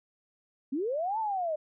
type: linear two-way sweep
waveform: sine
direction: up then down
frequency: 246.9 to 906 to 596 Hz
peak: -28 dBFS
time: 0.72-1.56 s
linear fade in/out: 10 ms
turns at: 1.19 s
effects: none